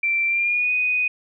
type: tone with pitch glide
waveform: sine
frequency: 2349 to 2489 Hz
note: D7 to D#7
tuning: 0 to 0 cents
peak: -18 dBFS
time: 0.03-1.08 s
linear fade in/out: 5 ms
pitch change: +100 cents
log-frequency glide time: 0.27-0.72 s
effects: none